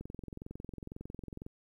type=click train; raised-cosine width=3 ms; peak=-30 dBFS; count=33; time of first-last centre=0.01-1.465 s; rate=22 Hz; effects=11-bit